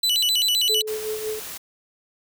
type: tone with vibrato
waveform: 40% pulse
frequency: 3441 Hz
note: A7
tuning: 39 cents flat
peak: -17 dBFS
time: 0.03-0.82 s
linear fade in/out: 5 ms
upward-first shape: square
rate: 7.7 Hz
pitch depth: 260 cents each way
type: tone with tremolo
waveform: sine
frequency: 431.9 Hz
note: A4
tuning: 32 cents flat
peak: -24 dBFS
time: 0.69-1.4 s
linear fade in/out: 10 ms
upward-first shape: sine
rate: 5.4 Hz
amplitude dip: 55%
type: noise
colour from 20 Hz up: white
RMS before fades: -35 dBFS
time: 0.87-1.58 s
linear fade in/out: 10 ms
effects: none